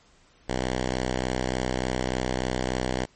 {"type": "tone", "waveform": "5% pulse", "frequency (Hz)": 63.4, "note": "B1", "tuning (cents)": 46, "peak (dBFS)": -14, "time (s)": [0.48, 3.06], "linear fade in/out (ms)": 20, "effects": ["pink hiss -59 dBFS RMS until 3.15 s", "MP3 32 kbps"]}